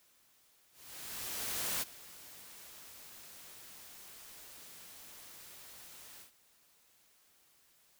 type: noise with ADSR envelope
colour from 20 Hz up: white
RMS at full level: -35 dBFS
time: 0.72-6.32 s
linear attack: 1100 ms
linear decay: 22 ms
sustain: -18 dB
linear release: 120 ms
effects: white hiss -68 dBFS RMS until 7.99 s